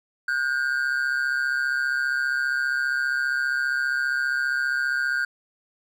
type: ring-modulated tone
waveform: triangle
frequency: 1515 Hz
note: F#6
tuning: 40 cents sharp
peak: -17 dBFS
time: 0.28-5.25 s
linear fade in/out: 5 ms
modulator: 67.5 Hz
effects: none